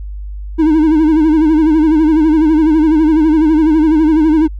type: tone with vibrato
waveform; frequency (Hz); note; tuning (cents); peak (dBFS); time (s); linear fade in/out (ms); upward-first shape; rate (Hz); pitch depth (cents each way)
triangle; 312.5; D#4; +8; -5; 0.58-4.48; 20; sine; 12; 78
effects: added 50 Hz sine -22 dBFS peak until 4.59 s